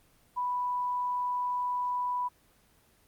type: tone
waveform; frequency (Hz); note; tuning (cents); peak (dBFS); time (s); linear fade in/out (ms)
sine; 987.8; B5; 0; -28; 0.36-2.29; 20
effects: pink hiss -64 dBFS RMS until 3.07 s + Opus 24 kbps